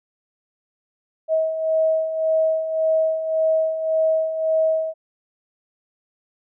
sine beating tone pair, 637 / 638.8 Hz, D#5 / D#5, +41 / +45 cents, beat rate 1.8 Hz, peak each -25 / -18 dBFS, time 1.28-4.94 s, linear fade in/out 50 ms, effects none

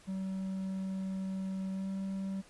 triangle tone with pitch glide, 190.6 to 193.15 Hz, G3 to G3, -48 to -25 cents, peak -32 dBFS, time 0.07-2.42 s, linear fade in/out 20 ms, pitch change +23 cents, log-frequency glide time 1.72-1.89 s, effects pink hiss -59 dBFS RMS until 2.49 s + resampled to 24000 Hz

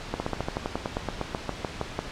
slowing click train, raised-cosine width 1 ms, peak -13 dBFS, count 18, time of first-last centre 0.14-1.99 s, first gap 60 ms, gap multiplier 1.07, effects pink hiss -38 dBFS RMS until 2.11 s + low-pass 5000 Hz 12 dB/octave

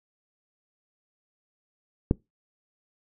click, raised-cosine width 3 ms, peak -7 dBFS, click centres 2.111 s, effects noise-tail reverb RT60 0.2 s tail -23 dB re dry

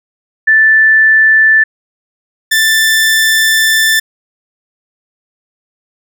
sine / sawtooth tone pair in turn, 1760 / 1768.6 Hz, A6 / A6, 0 / +8 cents, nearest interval unison, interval 8 cents, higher second, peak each -4 dBFS, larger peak neither, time 0.47-1.64 / 2.51-4 s, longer second, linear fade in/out 10 ms, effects none

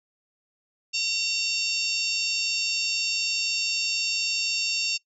harmonic tone, 913 Hz, A#5, 36 cents flat, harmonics 3 / 4 / 5 / 6 / 7 / 8, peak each -27 / -37 / -31 / -31 / -37 / -36 dBFS, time 0.93-4.98 s, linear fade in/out 20 ms, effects noise-tail reverb RT60 0.1 s tail -19 dB re dry

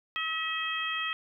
harmonic tone, 642 Hz, E5, 46 cents flat, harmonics 2 / 3 / 4 / 5, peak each -35 / -35 / -35 / -35 dBFS, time 0.16-1.13 s, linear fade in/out 0 ms, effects 11-bit

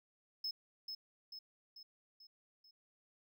triangle tone with echo, 5190 Hz, E8, 28 cents flat, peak -36 dBFS, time 0.44-0.51 s, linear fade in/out 5 ms, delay 440 ms, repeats 5, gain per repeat -5 dB, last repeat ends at 2.71 s, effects none

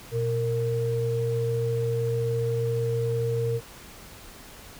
sine tone pair together, 120.26 / 461.7 Hz, B2 / A#4, -46 / -17 cents, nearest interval octave + major seventh, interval 2329 cents, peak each -26 dBFS, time 0.11-3.61 s, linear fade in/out 50 ms, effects pink hiss -46 dBFS RMS until 4.79 s

